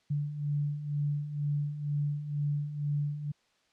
sine beating tone pair, 144.4 / 146.5 Hz, D3 / D3, -29 / -4 cents, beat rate 2.1 Hz, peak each -36 / -30 dBFS, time 0.1-3.32 s, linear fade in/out 10 ms, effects white hiss -70 dBFS RMS until 3.72 s + low-pass 5000 Hz 12 dB/octave

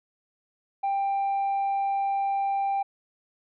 sine tone with tanh clipping, 790 Hz, G5, 13 cents sharp, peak -24 dBFS, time 0.83-2.83 s, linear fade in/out 10 ms, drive 1 dB, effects none

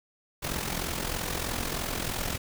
pink noise with amplitude modulation, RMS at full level -29 dBFS, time 0.42-2.38 s, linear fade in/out 20 ms, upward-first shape sine, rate 43.1 Hz, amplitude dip 65%, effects none

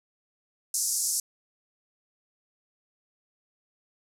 pink band-pass noise, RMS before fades -28 dBFS, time 0.74-1.2 s, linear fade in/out 2 ms, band 5400 to 12000 Hz, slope 48 dB/octave, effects none

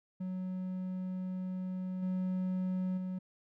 triangle tone with level steps, 185 Hz, F#3, in tune, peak -33 / -29 / -33 dBFS, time 0.2-3.19 s, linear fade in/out 10 ms, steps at 2.02 / 2.97 s, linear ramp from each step 10 ms, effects none

